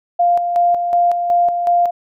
sine tone with tremolo, 698.5 Hz, F5, in tune, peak -10 dBFS, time 0.19-1.91 s, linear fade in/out 10 ms, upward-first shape square, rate 2.7 Hz, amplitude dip 50%, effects none

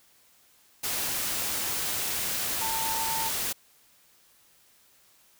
sine tone in noise, 898 Hz, A5, 35 cents sharp, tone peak -31 dBFS, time 2.61-3.29 s, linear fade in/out 10 ms, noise white, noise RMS -30 dBFS, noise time 0.83-3.53 s, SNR -4 dB, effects white hiss -61 dBFS RMS until 5.39 s

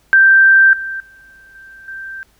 sine tone with level steps, 1568 Hz, G6, in tune, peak -5 / -21 / -41 / -36 / -26 dBFS, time 0.13-2.23 s, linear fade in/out 0 ms, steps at 0.73 / 1 / 1.55 / 1.88 s, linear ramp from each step 2 ms, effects added 50 Hz sine -56 dBFS peak until 2.39 s + pink hiss -56 dBFS RMS until 2.39 s

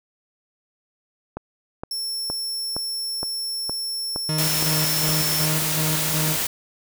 click train, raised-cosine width 1 ms, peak -15 dBFS, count 9, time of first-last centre 1.37-5.091 s, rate 2.15 Hz
sawtooth tone, 5400 Hz, E8, 41 cents sharp, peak -23 dBFS, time 1.91-5.46 s, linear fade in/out 2 ms
40% pulse tone with tremolo, 155.56 Hz, D#3, in tune, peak -22 dBFS, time 4.29-6.36 s, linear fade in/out 2 ms, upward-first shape square, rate 2.7 Hz, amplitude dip 50%
white noise, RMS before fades -24 dBFS, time 4.38-6.47 s, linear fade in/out 5 ms
effects none

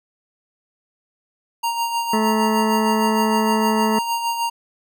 square tone with tremolo, 932.3 Hz, A#5, in tune, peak -19 dBFS, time 1.63-4.5 s, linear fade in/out 10 ms, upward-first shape sine, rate 6.5 Hz, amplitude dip 50%
harmonic tone, 217.5 Hz, A3, 20 cents flat, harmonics 1 / 2 / 3 / 4 / 5 / 6 / 8 / 9, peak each -19 / -23 / -30 / -29 / -29 / -33 / -36 / -35 dBFS, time 2.13-3.99 s, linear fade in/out 5 ms
effects none

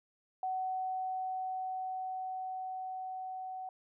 sine tone with level ramp, 750 Hz, F#5, 23 cents sharp, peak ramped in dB -32 to -39 dBFS, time 0.43-3.69 s, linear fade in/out 2 ms, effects none

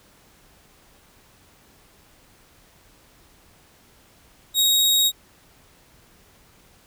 sawtooth tone, 3777 Hz, A#7, 22 cents sharp, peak -13 dBFS, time 4.54-5.12 s, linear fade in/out 50 ms, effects pink hiss -55 dBFS RMS until 6.86 s

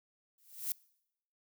violet noise with exponential growth, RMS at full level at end -32 dBFS, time 0.38-0.72 s, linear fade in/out 1 ms, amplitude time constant 73 ms, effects noise-tail reverb RT60 0.8 s tail -24 dB re dry

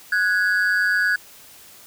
triangle ring-modulated tone, 1568 Hz, G6, in tune, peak -12 dBFS, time 0.12-1.16 s, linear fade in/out 5 ms, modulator 95.7 Hz, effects white hiss -46 dBFS RMS until 1.86 s

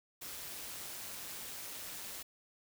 white noise with amplitude modulation, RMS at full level -43 dBFS, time 0.21-2.23 s, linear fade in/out 10 ms, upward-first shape sine, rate 190 Hz, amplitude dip 45%, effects none

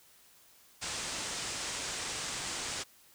white low-pass noise, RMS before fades -38 dBFS, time 0.81-2.84 s, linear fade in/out 20 ms, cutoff 8600 Hz, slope 48 dB/octave, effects white hiss -61 dBFS RMS until 3.14 s

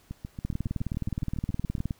two click trains, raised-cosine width 5 ms, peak -23 / -17 dBFS, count 13 / 29, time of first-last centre 0.11-1.781 / 0.45-1.908 s, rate 7.18 / 19.2 Hz, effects pink hiss -61 dBFS RMS until 1.99 s

